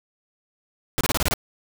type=noise bursts; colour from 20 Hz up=pink; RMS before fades=-22 dBFS; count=7; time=0.98-1.338 s; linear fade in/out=0 ms; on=28 ms; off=27 ms; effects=none